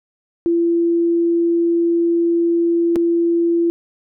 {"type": "tone with dropouts", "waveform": "sine", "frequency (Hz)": 339, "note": "E4", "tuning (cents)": 49, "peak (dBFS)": -13, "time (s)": [0.46, 3.7], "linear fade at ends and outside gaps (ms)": 0, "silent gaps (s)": [2.958, 2.963], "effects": []}